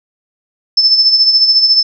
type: tone with tremolo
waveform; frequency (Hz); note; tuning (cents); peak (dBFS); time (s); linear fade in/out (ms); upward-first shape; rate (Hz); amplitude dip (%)
sine; 5270; E8; -1; -4; 0.77-1.83; 5; sine; 14; 55
effects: none